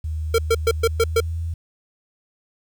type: tone with pitch glide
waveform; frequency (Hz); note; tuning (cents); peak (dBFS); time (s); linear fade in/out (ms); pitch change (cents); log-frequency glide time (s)
sine; 78.3 to 82.96; D#2 to E2; +11 to +12; -23; 0.04-1.54; 5; +101; 0.78-1.4
type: tone bursts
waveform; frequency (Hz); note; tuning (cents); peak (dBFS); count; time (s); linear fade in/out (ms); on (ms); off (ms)
square; 456.9; A#4; -35; -15; 6; 0.34-1.204; 5; 44; 120
effects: 9-bit